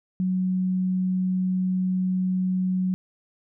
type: tone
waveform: sine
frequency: 185 Hz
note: F#3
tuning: in tune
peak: -21 dBFS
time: 0.2-2.94 s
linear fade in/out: 0 ms
effects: none